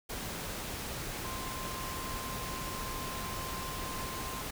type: tone in noise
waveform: sine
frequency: 1046.5 Hz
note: C6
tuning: in tune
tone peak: -42 dBFS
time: 1.24-4.42 s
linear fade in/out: 10 ms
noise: pink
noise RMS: -39 dBFS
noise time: 0.09-4.51 s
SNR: -6 dB
effects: none